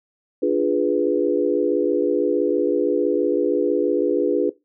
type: chord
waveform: sine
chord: D diminished seventh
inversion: none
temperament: equal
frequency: 293.7 / 349.2 / 415.3 / 493.9 Hz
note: D4 / F4 / Ab4 / Cb5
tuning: 0 / 0 / 0 / 0 cents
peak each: -22 dBFS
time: 0.42-4.5 s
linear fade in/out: 10 ms
effects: noise-tail reverb RT60 0.2 s tail -18 dB re dry